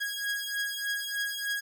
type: beating tone pair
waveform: sawtooth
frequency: 1646 / 1649.3 Hz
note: G#6 / G#6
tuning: -16 / -12 cents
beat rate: 3.3 Hz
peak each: -30 dBFS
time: 0-1.61 s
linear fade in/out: 20 ms
effects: none